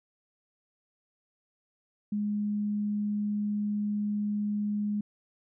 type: tone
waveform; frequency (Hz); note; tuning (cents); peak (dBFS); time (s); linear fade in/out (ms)
sine; 207.7; G#3; 0; -27; 2.12-5.01; 5
effects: none